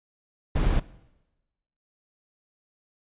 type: noise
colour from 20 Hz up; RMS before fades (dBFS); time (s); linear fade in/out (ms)
brown; -22; 0.55-0.8; 10
effects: noise-tail reverb RT60 1.0 s tail -19 dB re dry + resampled to 8000 Hz